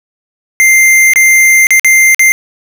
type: tone with dropouts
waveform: square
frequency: 2093 Hz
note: C7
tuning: in tune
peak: -4 dBFS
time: 0.6-2.32 s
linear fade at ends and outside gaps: 0 ms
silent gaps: 1.135-1.159 / 1.669-1.706 / 1.796-1.846 / 2.146-2.194 s
effects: none